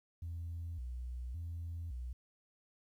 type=tone with vibrato; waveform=sine; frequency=72 Hz; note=D2; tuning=34 cents flat; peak=-38 dBFS; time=0.22-2.13 s; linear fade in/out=5 ms; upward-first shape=square; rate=0.89 Hz; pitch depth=270 cents each way; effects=tanh soft clip ceiling -36 dBFS + 12-bit